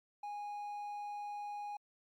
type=tone; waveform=triangle; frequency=825 Hz; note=G#5; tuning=12 cents flat; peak=-38 dBFS; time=0.23-1.77 s; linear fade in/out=5 ms; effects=MP3 96 kbps